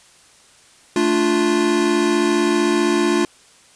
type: chord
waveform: square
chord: D minor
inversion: second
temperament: equal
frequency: 220 / 293.7 / 349.2 Hz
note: A3 / D4 / F4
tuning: 0 / 0 / 0 cents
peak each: -23 / -21 / -18 dBFS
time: 0.96-3.25 s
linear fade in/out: 2 ms
effects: white hiss -50 dBFS RMS until 3.75 s + resampled to 22050 Hz